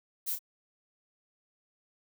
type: noise with echo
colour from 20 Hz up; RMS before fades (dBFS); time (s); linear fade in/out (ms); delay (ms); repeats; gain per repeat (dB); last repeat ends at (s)
violet; -33; 0.26-0.36; 20; 32; 1; -7; 0.392
effects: none